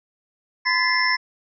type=tone cluster; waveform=sine; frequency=1016 / 1727 / 1975 / 2076 / 5310 Hz; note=B5 / A6 / B6 / C7 / E8; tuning=+49 / -33 / 0 / -14 / +12 cents; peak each=-24 dBFS; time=0.65-1.17 s; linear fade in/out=20 ms; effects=none